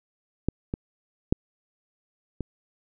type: clicks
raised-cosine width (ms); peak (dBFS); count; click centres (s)
3; -10 / -15 / -6 / -17; 4; 0.486 / 0.739 / 1.325 / 2.407
effects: none